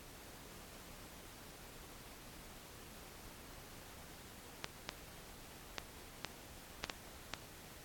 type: clicks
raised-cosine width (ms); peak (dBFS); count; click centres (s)
0.2; -19; 7; 4.644 / 4.891 / 5.783 / 6.247 / 6.841 / 6.898 / 7.337
effects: pink hiss -55 dBFS RMS until 7.84 s + AAC 64 kbps